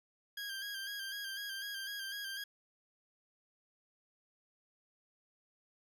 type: tone with vibrato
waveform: 20% pulse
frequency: 1611 Hz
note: G6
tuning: 47 cents sharp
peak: -35 dBFS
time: 0.37-2.44 s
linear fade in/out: 5 ms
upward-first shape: square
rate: 4 Hz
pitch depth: 37 cents each way
effects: none